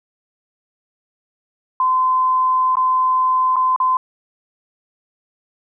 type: tone with dropouts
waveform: sine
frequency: 1028 Hz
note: C6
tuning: 31 cents flat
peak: -13 dBFS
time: 1.8-3.97 s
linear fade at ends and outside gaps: 2 ms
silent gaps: 2.755-2.769 / 3.559-3.565 / 3.762-3.801 s
effects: none